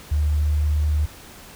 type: tone with pitch glide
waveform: sine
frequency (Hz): 74.7 to 75.31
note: D2 to D2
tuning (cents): +30 to +44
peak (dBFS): -17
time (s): 0.11-1.06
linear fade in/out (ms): 10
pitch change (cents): +14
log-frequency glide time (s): 0.23-0.88
effects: pink hiss -43 dBFS RMS until 1.55 s